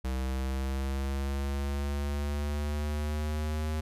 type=linear sweep; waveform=square; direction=up; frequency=64.5 to 77.78 Hz; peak=-30 dBFS; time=0.04-3.81 s; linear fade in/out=10 ms; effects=resampled to 32000 Hz